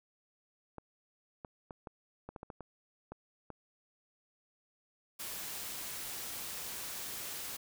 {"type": "clicks", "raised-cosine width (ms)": 1, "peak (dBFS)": -30, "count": 11, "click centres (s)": [0.783, 1.448, 1.708, 1.872, 2.29, 2.362, 2.431, 2.502, 2.607, 3.12, 3.503]}
{"type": "noise", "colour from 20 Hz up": "white", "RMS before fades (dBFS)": -42, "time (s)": [5.19, 7.57], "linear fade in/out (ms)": 10}
{"effects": []}